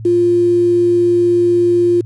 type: tone with quantisation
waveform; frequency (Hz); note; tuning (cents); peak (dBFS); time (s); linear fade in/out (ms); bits
sine; 349.2; F4; 0; -9; 0.05-2.01; 5; 6
effects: added 111 Hz sine -26 dBFS peak until 2.05 s + resampled to 22050 Hz